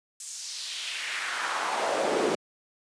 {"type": "noise with high-pass filter sweep", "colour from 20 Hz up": "brown", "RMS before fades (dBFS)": -30, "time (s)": [0.2, 2.35], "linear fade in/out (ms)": 2, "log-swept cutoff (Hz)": [7800, 330], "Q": 2, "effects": ["high-pass 200 Hz 12 dB/octave", "resampled to 22050 Hz"]}